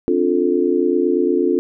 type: chord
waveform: sine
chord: D minor seventh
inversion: third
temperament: just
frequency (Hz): 264.3 / 293.7 / 352.4 / 440.5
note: C4 / D4 / F4 / A4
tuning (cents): +18 / 0 / +16 / +2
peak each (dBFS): -21 / -21 / -17 / -20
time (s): 0.08-1.59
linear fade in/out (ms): 0
effects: none